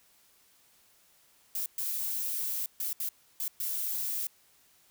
violet noise bursts at uneven times, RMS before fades -33 dBFS, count 6, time 1.55-1.66 / 1.78-2.66 / 2.8-2.93 / 3-3.09 / 3.4-3.48 / 3.6-4.27 s, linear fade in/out 2 ms, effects white hiss -64 dBFS RMS until 4.9 s

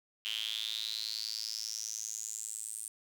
square tone with high-pass filter sweep, 55 Hz, A1, in tune, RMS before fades -39 dBFS, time 0.25-2.88 s, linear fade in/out 0 ms, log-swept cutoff 3000 to 9000 Hz, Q 8.4, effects none

